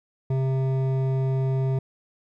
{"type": "tone with hard clipping", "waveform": "sine", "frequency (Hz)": 132.6, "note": "C3", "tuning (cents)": 23, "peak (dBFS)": -23, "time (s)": [0.3, 1.79], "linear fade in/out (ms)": 5, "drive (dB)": 11, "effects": []}